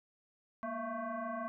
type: tone with frequency modulation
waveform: sine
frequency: 210 Hz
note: G#3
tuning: 19 cents sharp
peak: -36 dBFS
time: 0.63-1.48 s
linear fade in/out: 0 ms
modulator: 446 Hz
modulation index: 2.6
effects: none